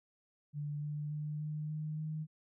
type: tone with pitch steps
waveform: sine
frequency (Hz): 147.1 / 148.72 / 150.36 / 152.02 / 153.7 / 155.4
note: D3 / D3 / D3 / D#3 / D#3 / D#3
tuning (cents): +3 / +22 / +41 / -40 / -21 / -2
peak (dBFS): -36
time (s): 0.53-2.27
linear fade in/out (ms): 50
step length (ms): 290
effects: none